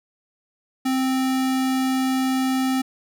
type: tone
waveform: square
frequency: 261.6 Hz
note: C4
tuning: in tune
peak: -20 dBFS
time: 0.85-2.82 s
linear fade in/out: 10 ms
effects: none